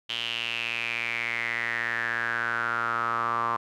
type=tone with band-pass filter sweep; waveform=sawtooth; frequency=116.54 Hz; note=A#2; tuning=in tune; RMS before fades=-29 dBFS; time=0.09-3.57 s; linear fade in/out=10 ms; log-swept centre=3100 to 1100 Hz; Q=7.3; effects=none